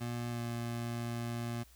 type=tone with pitch glide; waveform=25% pulse; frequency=119.6 to 118.02 Hz; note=A#2 to A#2; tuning=+45 to +22 cents; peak=-32 dBFS; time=0-1.64 s; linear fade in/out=20 ms; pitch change=-23 cents; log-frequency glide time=0.3-0.4 s; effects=added 60 Hz sine -59 dBFS peak until 1.75 s + white hiss -63 dBFS RMS until 1.75 s